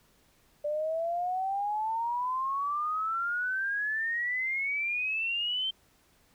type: exponential sweep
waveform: sine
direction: up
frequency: 586 to 3136 Hz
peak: -28 dBFS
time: 0.64-5.71 s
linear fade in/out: 10 ms
effects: pink hiss -65 dBFS RMS until 6.34 s